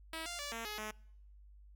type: tone with pitch steps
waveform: 5% pulse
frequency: 323.1 / 697 / 578 / 228.6 / 421.7 / 214.4 Hz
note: E4 / F5 / D5 / A#3 / G#4 / A3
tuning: -35 / -4 / -28 / -34 / +26 / -45 cents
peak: -29 dBFS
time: 0.13-0.91 s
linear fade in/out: 2 ms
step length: 130 ms
effects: noise-tail reverb RT60 0.8 s tail -26 dB re dry + added 50 Hz sine -55 dBFS peak until 1.75 s